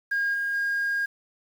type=tone with level steps; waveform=sine; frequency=1623 Hz; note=G#6; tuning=40 cents flat; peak=-21 / -24 / -22 dBFS; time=0.11-1.06 s; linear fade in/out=10 ms; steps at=0.33 / 0.53 s; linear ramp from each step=20 ms; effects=tanh soft clip ceiling -20 dBFS + 8-bit